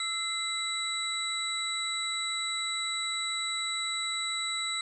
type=tone cluster; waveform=sine; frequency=1322 / 2067 / 3922 / 7970 Hz; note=E6 / C7 / B7 / B8; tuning=+5 / -22 / -13 / +15 cents; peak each=-38 / -36 / -32 / -39 dBFS; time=0-4.81 s; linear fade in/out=2 ms; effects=none